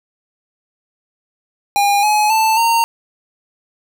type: tone with pitch steps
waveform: square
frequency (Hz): 810 / 845.4 / 882.3 / 920.8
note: G#5 / G#5 / A5 / A#5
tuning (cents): -43 / +31 / +5 / -22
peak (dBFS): -12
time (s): 1.76-2.84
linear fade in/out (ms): 0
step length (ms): 270
effects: none